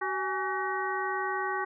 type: harmonic tone with a mistuned harmonic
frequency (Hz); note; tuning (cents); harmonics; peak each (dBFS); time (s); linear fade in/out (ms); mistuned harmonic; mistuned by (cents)
378.9; F#4; +41; 1 / 2 / 3 / 4 / 5; -35 / -34 / -34 / -36 / -36; 0.01-1.65; 10; 2; +150
effects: none